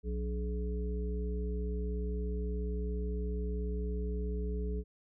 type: harmonic tone with a mistuned harmonic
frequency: 60.6 Hz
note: B1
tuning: 32 cents flat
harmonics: 1 / 3 / 5 / 7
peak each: -33 / -41 / -49 / -41 dBFS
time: 0.03-4.84 s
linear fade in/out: 50 ms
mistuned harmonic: 5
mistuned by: -100 cents
effects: none